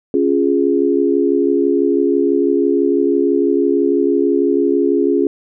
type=chord; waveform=sine; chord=Db major; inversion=none; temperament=equal; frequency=277.2 / 349.2 / 415.3 Hz; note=Db4 / F4 / Ab4; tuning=0 / 0 / 0 cents; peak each=-16 dBFS; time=0.14-5.27 s; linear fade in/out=2 ms; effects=none